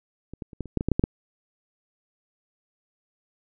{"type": "clicks", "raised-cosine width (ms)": 3, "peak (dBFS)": [-25, -21, -30, -16, -27, -9, -14, -10, -7, -8, -6], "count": 11, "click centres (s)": [0.336, 0.422, 0.532, 0.607, 0.657, 0.773, 0.809, 0.886, 0.917, 0.995, 1.039], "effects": []}